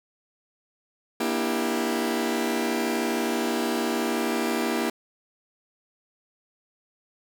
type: chord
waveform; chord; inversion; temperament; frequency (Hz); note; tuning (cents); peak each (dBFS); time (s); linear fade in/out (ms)
sawtooth; E half-diminished seventh; second; just; 237.3 / 296.7 / 329.6 / 395.6; Bb3 / D4 / E4 / G4; +31 / +18 / 0 / +16; -24 / -29 / -25 / -26; 1.2-4.9; 5
effects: 9-bit